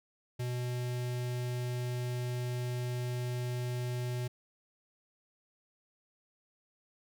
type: tone with notch filter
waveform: square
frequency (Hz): 123.47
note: B2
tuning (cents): 0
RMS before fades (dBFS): -35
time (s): 0.39-4.28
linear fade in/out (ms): 10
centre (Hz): 1200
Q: 1.9
effects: none